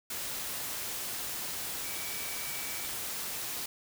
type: tone in noise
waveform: sine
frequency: 2294 Hz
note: D7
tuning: 41 cents flat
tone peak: -45 dBFS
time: 1.84-2.87 s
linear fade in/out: 5 ms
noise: white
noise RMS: -37 dBFS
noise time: 0.1-3.66 s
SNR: -11 dB
effects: none